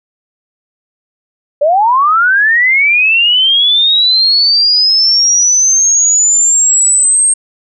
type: linear sweep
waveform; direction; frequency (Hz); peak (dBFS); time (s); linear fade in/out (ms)
sine; up; 557 to 8520; -6; 1.61-7.34; 10
effects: none